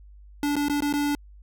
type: tone with dropouts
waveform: square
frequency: 289.9 Hz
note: D4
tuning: 22 cents flat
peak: -23 dBFS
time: 0.43-1.15 s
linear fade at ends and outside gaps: 1 ms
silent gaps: 0.556-0.565 / 0.684-0.697 / 0.805-0.822 / 0.927-0.937 s
effects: added 50 Hz sine -45 dBFS peak until 1.42 s